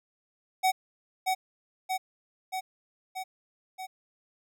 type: tone with echo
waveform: square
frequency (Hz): 752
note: F#5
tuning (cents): +28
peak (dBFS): -22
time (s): 0.63-0.72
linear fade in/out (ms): 20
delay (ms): 630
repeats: 5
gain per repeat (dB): -3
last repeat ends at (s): 3.87
effects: none